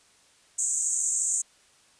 pink band-pass noise, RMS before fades -27 dBFS, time 0.58-1.42 s, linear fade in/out 10 ms, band 6600 to 8500 Hz, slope 96 dB/octave, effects white hiss -60 dBFS RMS until 1.99 s + resampled to 22050 Hz

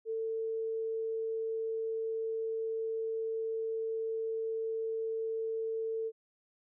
sine tone, 447.3 Hz, A4, 28 cents sharp, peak -32 dBFS, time 0.05-6.12 s, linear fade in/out 50 ms, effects none

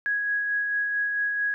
sine tone with tremolo, 1661.2 Hz, G#6, in tune, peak -22 dBFS, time 0.06-1.54 s, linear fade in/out 0 ms, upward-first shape sine, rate 4.5 Hz, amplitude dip 30%, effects none

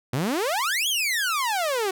sawtooth exponential two-way sweep, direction up then down, 115.9 to 3397 to 366.2 Hz, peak -19 dBFS, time 0.13-1.91 s, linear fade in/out 5 ms, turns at 0.88 s, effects none

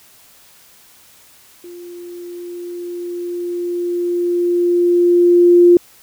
sine tone with level ramp, 350 Hz, F4, 4 cents sharp, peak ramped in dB -32 to -4 dBFS, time 1.64-5.77 s, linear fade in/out 2 ms, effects white hiss -47 dBFS RMS until 6.02 s

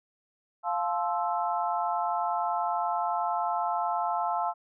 sine chord, F major seventh, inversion none, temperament equal with one note detuned, 698.5 / 867.4 / 1046.5 / 1318.5 Hz, F5 / A5 / C6 / E6, 0 / -25 / 0 / 0 cents, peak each -30 / -30 / -34 / -34 dBFS, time 0.63-4.54 s, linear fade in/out 50 ms, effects none

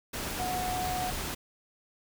sine tone in noise, 732 Hz, F#5, 19 cents flat, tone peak -31 dBFS, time 0.39-1.11 s, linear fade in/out 10 ms, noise pink, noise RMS -35 dBFS, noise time 0.13-1.35 s, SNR +1 dB, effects none

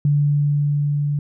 sine tone with level ramp, 145.4 Hz, D3, 17 cents flat, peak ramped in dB -13 to -18 dBFS, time 0.05-1.19 s, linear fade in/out 2 ms, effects none

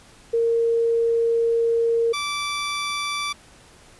sine / 15% pulse tone pair in turn, 462 / 1164.2 Hz, A#4 / D6, -16 / -15 cents, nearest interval octave + major third, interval 1601 cents, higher second, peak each -17 / -18 dBFS, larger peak first, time 0.33-2.13 / 2.13-3.33 s, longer first, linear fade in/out 10 ms, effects pink hiss -50 dBFS RMS until 3.99 s + resampled to 24000 Hz

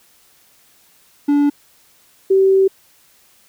triangle / sine tone pair in turn, 288.4 / 385 Hz, D4 / G4, -31 / -31 cents, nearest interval perfect fourth, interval 500 cents, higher second, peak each -9 dBFS, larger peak neither, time 1.28-1.5 / 2.3-2.68 s, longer second, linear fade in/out 10 ms, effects white hiss -53 dBFS RMS until 3.48 s

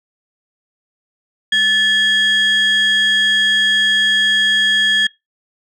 sine tone pair together, 1742 / 3282 Hz, A6 / G#7, -18 / -21 cents, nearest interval major seventh, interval 1097 cents, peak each -12 dBFS, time 1.52-5.07 s, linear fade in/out 5 ms, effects noise-tail reverb RT60 0.2 s tail -23 dB re dry + tanh soft clip ceiling -8 dBFS

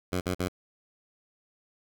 10% pulse tone bursts, 91 Hz, F#2, 28 cents flat, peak -19 dBFS, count 3, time 0.12-0.484 s, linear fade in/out 10 ms, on 90 ms, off 47 ms, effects none

